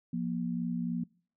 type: tone pair together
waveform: sine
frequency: 174.82 / 238.2 Hz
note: F3 / A#3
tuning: +2 / +38 cents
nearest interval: perfect fourth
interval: 536 cents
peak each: -33 / -33 dBFS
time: 0.13-1.04 s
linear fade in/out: 5 ms
effects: noise-tail reverb RT60 0.5 s tail -25 dB re dry